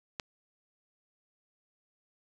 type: click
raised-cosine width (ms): 0.2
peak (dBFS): -17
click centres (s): 0.198
effects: none